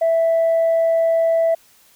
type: tone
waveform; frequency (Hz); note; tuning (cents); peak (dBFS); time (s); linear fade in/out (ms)
sine; 659.3; E5; 0; -12; 0.01-1.55; 10
effects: tanh soft clip ceiling -11 dBFS + white hiss -53 dBFS RMS until 1.95 s